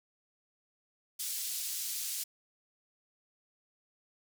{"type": "band-pass noise", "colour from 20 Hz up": "white", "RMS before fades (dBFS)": -37, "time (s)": [1.19, 2.24], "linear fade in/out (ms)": 10, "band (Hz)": [4100, 14000], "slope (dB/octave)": 12, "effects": []}